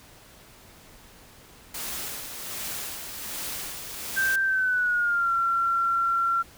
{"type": "noise with tremolo", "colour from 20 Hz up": "white", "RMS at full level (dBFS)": -33, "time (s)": [1.74, 4.36], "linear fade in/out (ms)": 5, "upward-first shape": "sine", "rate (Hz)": 1.3, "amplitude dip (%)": 45}
{"type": "tone with pitch glide", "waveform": "sine", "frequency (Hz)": [1568, 1365], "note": ["G6", "F6"], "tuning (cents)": [0, -40], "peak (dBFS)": -21, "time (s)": [4.16, 6.43], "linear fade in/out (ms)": 20, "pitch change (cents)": -240, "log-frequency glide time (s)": [4.43, 5.32]}
{"effects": ["pink hiss -51 dBFS RMS until 6.57 s"]}